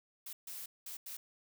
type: noise bursts at uneven times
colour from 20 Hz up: blue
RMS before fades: -45 dBFS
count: 4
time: 0.26-0.33 / 0.47-0.66 / 0.86-0.97 / 1.06-1.17 s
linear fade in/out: 5 ms
effects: none